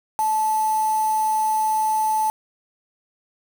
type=tone with quantisation; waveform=sine; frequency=869 Hz; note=A5; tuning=22 cents flat; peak=-18 dBFS; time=0.19-2.3 s; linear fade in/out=0 ms; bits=5; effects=none